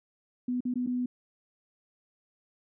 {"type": "tone with dropouts", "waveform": "sine", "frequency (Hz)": 248.2, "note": "B3", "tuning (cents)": 9, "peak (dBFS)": -27, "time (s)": [0.48, 1.06], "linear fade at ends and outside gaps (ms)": 5, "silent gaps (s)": [[0.606, 0.652], [0.74, 0.756], [0.864, 0.871]], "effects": []}